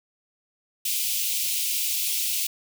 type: high-pass noise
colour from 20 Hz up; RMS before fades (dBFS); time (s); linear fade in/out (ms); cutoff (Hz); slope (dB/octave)
white; -26; 0.85-2.47; 5; 2400; 48
effects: none